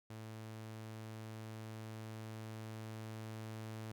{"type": "tone with level ramp", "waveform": "sawtooth", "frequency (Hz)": 110, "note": "A2", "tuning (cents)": 0, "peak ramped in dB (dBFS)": [-43, -40], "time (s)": [0.1, 3.92], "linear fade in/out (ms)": 5, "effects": []}